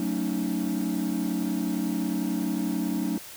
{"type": "chord", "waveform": "triangle", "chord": "D# half-diminished seventh", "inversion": "first", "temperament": "just", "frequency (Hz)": [186.68, 224, 280, 311.1], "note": ["F#3", "A3", "C#4", "D#4"], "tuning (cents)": [16, 31, 18, 0], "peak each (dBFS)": -28, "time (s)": [0, 3.18], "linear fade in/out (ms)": 2, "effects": ["tanh soft clip ceiling -18 dBFS", "white hiss -43 dBFS RMS until 3.36 s"]}